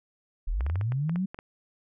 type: linear sweep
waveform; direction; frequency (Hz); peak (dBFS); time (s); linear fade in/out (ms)
sine; up; 30.68 to 196; -25; 0.47-1.26; 10
type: clicks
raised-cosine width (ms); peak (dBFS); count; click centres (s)
0.5; -24; 10; 0.608 / 0.665 / 0.699 / 0.757 / 0.812 / 0.921 / 1.095 / 1.159 / 1.345 / 1.389
effects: none